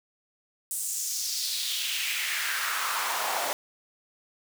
pink noise with high-pass filter sweep, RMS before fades -30 dBFS, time 0.71-3.53 s, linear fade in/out 0 ms, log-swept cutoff 8900 to 640 Hz, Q 2.6, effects none

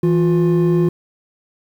triangle tone pair together, 164.81 / 354.1 Hz, E3 / F4, 0 / +24 cents, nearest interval octave + minor second, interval 1324 cents, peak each -12 / -13 dBFS, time 0.03-0.89 s, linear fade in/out 5 ms, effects tanh soft clip ceiling -3 dBFS + 8-bit

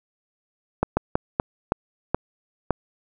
slowing click train, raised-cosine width 1 ms, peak -5 dBFS, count 7, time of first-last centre 0.83-2.707 s, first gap 140 ms, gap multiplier 1.32, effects none

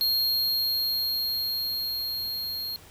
square tone with level ramp, 4240 Hz, C8, 22 cents sharp, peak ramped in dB -22 to -31 dBFS, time 0.01-2.76 s, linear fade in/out 0 ms, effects added 91 Hz sine -56 dBFS peak until 2.9 s + pink hiss -51 dBFS RMS until 2.9 s

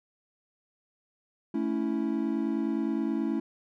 triangle chord, A major, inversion none, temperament equal with one note detuned, 220 / 280.1 / 329.6 Hz, A3 / C#4 / E4, 0 / +18 / 0 cents, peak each -29 dBFS, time 1.54-3.4 s, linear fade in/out 5 ms, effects none

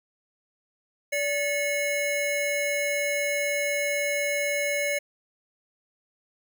square tone pair together, 578 / 2182 Hz, D5 / C#7, -28 / -28 cents, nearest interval octave + major seventh, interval 2300 cents, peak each -28 dBFS, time 1.12-4.99 s, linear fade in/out 10 ms, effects none

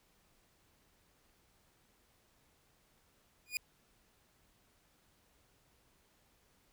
sawtooth tone with exponential growth, 2449 Hz, D#7, 28 cents flat, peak -26 dBFS, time 3.46-3.57 s, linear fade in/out 1 ms, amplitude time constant 23 ms, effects pink hiss -71 dBFS RMS until 6.72 s

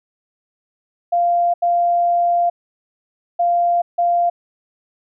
sine tone bursts at uneven times, 695 Hz, F5, 9 cents flat, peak -13 dBFS, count 4, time 1.12-1.54 / 1.62-2.5 / 3.39-3.82 / 3.98-4.3 s, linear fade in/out 10 ms, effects none

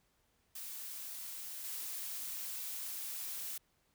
blue noise with level steps, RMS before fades -45 / -42 dBFS, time 0.55-3.58 s, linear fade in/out 5 ms, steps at 1.64 s, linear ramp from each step 5 ms, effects pink hiss -75 dBFS RMS until 3.94 s

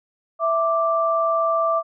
sine tone pair together, 659.3 / 1174.7 Hz, E5 / D6, 0 / 0 cents, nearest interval minor seventh, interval 1000 cents, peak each -20 dBFS, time 0.39-1.83 s, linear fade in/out 50 ms, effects none

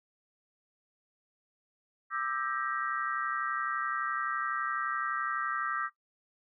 sine chord, E half-diminished seventh, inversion third, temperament just, 1186.7 / 1318.5 / 1582.2 / 1898.7 Hz, D6 / E6 / G6 / Bb6, +18 / 0 / +16 / +31 cents, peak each -34 / -34 / -38 / -40 dBFS, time 2.1-5.9 s, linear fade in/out 50 ms, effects noise-tail reverb RT60 0.1 s tail -17 dB re dry

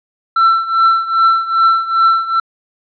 triangle tone with tremolo, 1341 Hz, E6, 29 cents sharp, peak -4 dBFS, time 0.36-2.4 s, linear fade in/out 5 ms, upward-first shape triangle, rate 2.5 Hz, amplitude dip 85%, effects resampled to 11025 Hz

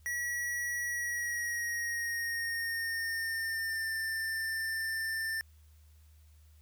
square tone with pitch glide, 1927 to 1787.6 Hz, B6 to A6, -43 to +27 cents, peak -33 dBFS, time 0.06-5.41 s, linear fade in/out 0 ms, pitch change -130 cents, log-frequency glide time 0.84-3.93 s, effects added 76 Hz sine -56 dBFS peak until 6.61 s + white hiss -70 dBFS RMS until 6.61 s

